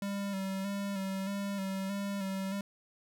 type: tone with vibrato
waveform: square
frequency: 196 Hz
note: G3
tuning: in tune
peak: -34 dBFS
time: 0.02-2.61 s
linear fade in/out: 2 ms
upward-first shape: square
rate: 1.6 Hz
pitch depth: 32 cents each way
effects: none